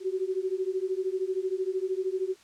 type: beating tone pair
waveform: sine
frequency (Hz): 370 / 383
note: F#4 / G4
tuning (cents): 0 / -40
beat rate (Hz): 13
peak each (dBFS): -30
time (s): 0-2.36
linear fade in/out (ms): 50
effects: white hiss -57 dBFS RMS until 2.43 s + low-pass 7000 Hz 12 dB/octave